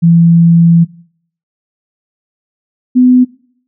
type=tone pair in turn; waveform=sine; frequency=168.2 / 251.3 Hz; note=E3 / B3; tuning=+35 / +30 cents; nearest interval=perfect fifth; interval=695 cents; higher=second; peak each=-3 dBFS; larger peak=neither; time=0.02-0.85 / 2.95-3.25 s; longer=first; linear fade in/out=20 ms; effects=noise-tail reverb RT60 0.6 s tail -21 dB re dry